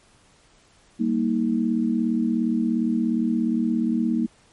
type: chord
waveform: sine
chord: Eb major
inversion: first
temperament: equal with one note detuned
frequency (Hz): 196 / 233.1 / 315.7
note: G3 / Bb3 / Eb4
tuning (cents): 0 / 0 / +25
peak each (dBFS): -27 / -21 / -26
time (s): 0.99-4.27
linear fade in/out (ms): 20
effects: pink hiss -57 dBFS RMS until 4.52 s + MP3 48 kbps